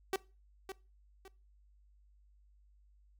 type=tone with echo; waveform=sawtooth; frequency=383.1 Hz; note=G4; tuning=40 cents flat; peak=-27 dBFS; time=0.13-0.16 s; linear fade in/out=2 ms; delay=560 ms; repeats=2; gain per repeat=-10 dB; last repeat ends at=1.28 s; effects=noise-tail reverb RT60 0.3 s tail -21 dB re dry + added 50 Hz sine -62 dBFS peak until 3.19 s